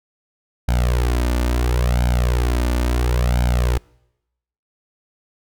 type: tone with flanger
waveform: sawtooth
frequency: 60.7 Hz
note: B1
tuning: 29 cents flat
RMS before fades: -18 dBFS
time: 0.68-3.78 s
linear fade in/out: 5 ms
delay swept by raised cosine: 1.3 to 3.4 ms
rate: 0.73 Hz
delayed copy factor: +0.9
effects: noise-tail reverb RT60 0.9 s tail -26 dB re dry